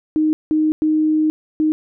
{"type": "tone bursts at uneven times", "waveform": "sine", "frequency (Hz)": 310, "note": "D#4", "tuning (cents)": -6, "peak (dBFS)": -13, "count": 4, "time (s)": [[0.16, 0.33], [0.51, 0.72], [0.82, 1.3], [1.6, 1.72]], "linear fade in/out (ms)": 0, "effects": []}